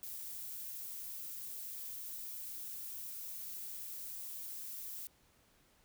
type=noise; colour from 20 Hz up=violet; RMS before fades=-45 dBFS; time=0.03-5.07 s; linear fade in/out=0 ms; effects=pink hiss -69 dBFS RMS until 5.84 s